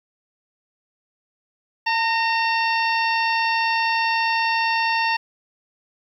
harmonic tone with a mistuned harmonic, 905 Hz, A5, 48 cents sharp, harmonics 1 / 2 / 3 / 4 / 5 / 6, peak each -21 / -24 / -25 / -36 / -32 / -33 dBFS, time 1.86-5.17 s, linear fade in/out 10 ms, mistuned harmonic 2, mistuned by +35 cents, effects 9-bit

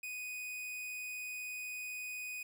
45% pulse tone, 2489 Hz, D#7, in tune, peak -40 dBFS, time 0.03-2.43 s, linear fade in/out 5 ms, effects 11-bit

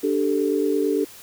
sine chord, D suspended fourth, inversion none, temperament just, 293.7 / 391.6 / 440.5 Hz, D4 / G4 / A4, 0 / -2 / +2 cents, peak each -23 dBFS, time 0.03-1.05 s, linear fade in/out 10 ms, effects white hiss -44 dBFS RMS until 1.22 s

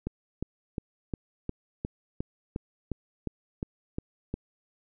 click train, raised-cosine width 3 ms, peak -18 dBFS, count 13, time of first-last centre 0.07-4.34 s, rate 2.81 Hz, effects none

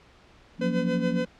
sine chord, Gb major seventh, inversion third, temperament equal, 174.61 / 185 / 233.1 / 277.2 Hz, F3 / Gb3 / Bb3 / Db4, 0 / 0 / 0 / 0 cents, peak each -28 / -32 / -28 / -32 dBFS, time 0.58-1.26 s, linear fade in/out 50 ms
45% pulse tone with tremolo, 507 Hz, B4, 45 cents sharp, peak -26 dBFS, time 0.61-1.25 s, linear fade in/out 5 ms, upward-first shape sine, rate 7.1 Hz, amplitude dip 75%
effects pink hiss -55 dBFS RMS until 1.39 s + low-pass 4000 Hz 12 dB/octave

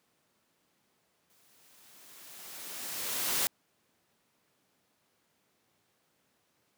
white noise with exponential growth, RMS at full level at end -28 dBFS, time 1.3-3.47 s, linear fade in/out 0 ms, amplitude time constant 470 ms, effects pink hiss -73 dBFS RMS until 6.77 s + high-pass 150 Hz 12 dB/octave

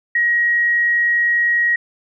sine tone, 1895 Hz, A#6, 28 cents sharp, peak -13 dBFS, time 0.15-1.76 s, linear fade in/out 5 ms, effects none

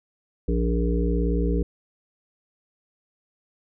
harmonic tone, 58.27 Hz, A#1, in tune, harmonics 1 / 3 / 5 / 7 / 8, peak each -22 / -27 / -29 / -30 / -31 dBFS, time 0.48-1.63 s, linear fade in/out 5 ms, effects none

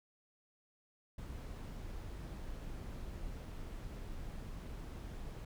brown noise, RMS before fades -45 dBFS, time 1.18-5.45 s, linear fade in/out 5 ms, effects none

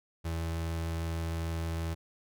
35% pulse tone, 82.41 Hz, E2, in tune, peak -30 dBFS, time 0.24-1.95 s, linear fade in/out 20 ms, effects none

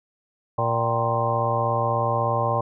harmonic tone with a mistuned harmonic, 116.54 Hz, A#2, in tune, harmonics 1 / 2 / 3 / 4 / 5 / 6 / 7 / 8 / 9, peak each -26 / -37 / -36 / -31 / -26 / -37 / -27 / -31 / -26 dBFS, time 0.58-2.61 s, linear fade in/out 5 ms, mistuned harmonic 7, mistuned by -69 cents, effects none

